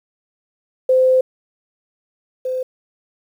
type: tone pair in turn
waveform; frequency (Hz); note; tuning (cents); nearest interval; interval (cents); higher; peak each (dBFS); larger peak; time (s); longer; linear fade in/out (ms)
sine; 516 / 513.2; C5 / C5; -24 / -34; unison; 10; first; -10 / -19; first; 0.89-1.21 / 2.45-2.63; first; 5
effects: 8-bit